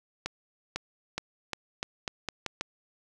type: accelerating click train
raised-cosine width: 0.2 ms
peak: -14 dBFS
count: 9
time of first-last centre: 0.26-2.61 s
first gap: 500 ms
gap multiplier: 0.84
effects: none